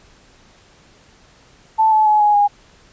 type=tone with pitch steps; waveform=sine; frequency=880 / 864.4 / 849 / 834 / 819.2 Hz; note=A5 / A5 / G#5 / G#5 / G#5; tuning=0 / -31 / +38 / +7 / -24 cents; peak=-10 dBFS; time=1.78-2.48 s; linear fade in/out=20 ms; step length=140 ms; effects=pink hiss -50 dBFS RMS until 2.92 s + resampled to 16000 Hz